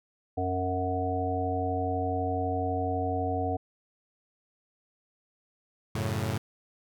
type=harmonic tone; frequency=92 Hz; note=F#2; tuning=9 cents flat; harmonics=1 / 3 / 5 / 7 / 8; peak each=-32 / -34 / -34 / -36 / -31 dBFS; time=0.37-3.57 s; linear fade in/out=10 ms
type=chord; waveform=sawtooth; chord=F# minor; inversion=none; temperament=equal; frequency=92.5 / 110 / 138.59 Hz; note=F#2 / A2 / C#3; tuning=0 / 0 / 0 cents; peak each=-29 / -27 / -30 dBFS; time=5.95-6.38 s; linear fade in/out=5 ms
effects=none